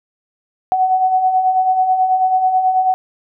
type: beating tone pair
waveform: sine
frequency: 740 / 749.2 Hz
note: F#5 / F#5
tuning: 0 / +21 cents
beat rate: 9.2 Hz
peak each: -21 / -12 dBFS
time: 0.72-2.94 s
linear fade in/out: 0 ms
effects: none